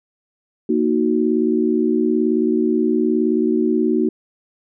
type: chord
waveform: sine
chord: D# minor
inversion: second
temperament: equal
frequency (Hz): 233.1 / 311.1 / 370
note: A#3 / D#4 / F#4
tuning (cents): 0 / 0 / 0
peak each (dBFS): -19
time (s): 0.69-4.09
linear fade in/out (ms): 5
effects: none